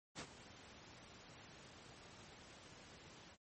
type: noise with ADSR envelope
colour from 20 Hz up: pink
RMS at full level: -45 dBFS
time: 0.15-3.37 s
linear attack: 39 ms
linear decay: 70 ms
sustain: -13 dB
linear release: 47 ms
effects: high-pass 80 Hz 12 dB/octave + MP3 32 kbps